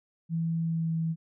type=tone with pitch glide; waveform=sine; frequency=164.81 to 162.92 Hz; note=E3 to E3; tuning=0 to -20 cents; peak=-26 dBFS; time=0.29-1.16 s; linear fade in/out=50 ms; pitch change=-20 cents; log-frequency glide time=0.62-0.93 s; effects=none